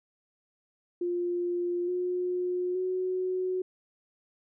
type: tone with pitch steps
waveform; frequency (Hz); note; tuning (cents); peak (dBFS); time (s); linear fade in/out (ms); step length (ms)
sine; 351.2 / 360.2 / 369.5; F4 / F#4 / F#4; +10 / -46 / -2; -27; 1.01-3.62; 5; 870
effects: none